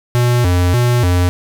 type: tone with vibrato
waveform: square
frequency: 104.1 Hz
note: G#2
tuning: 5 cents sharp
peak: -11 dBFS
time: 0.15-1.29 s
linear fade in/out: 0 ms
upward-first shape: square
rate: 1.7 Hz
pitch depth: 270 cents each way
effects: none